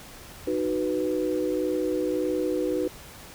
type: chord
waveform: sine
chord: B major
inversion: first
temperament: just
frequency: 308.7 / 370.4 / 493.9 Hz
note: D#4 / F#4 / B4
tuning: -14 / +2 / 0 cents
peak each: -28 dBFS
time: 0.47-2.88 s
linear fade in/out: 5 ms
effects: pink hiss -45 dBFS RMS until 3.34 s